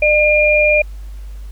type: tone pair together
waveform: sine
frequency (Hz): 602 / 2408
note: D5 / D7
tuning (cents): +43 / +43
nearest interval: 2 octaves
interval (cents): 2400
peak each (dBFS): -12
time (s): 0.02-0.82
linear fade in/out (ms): 5
effects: added 50 Hz sine -27 dBFS peak until 1.51 s + pink hiss -50 dBFS RMS until 1.51 s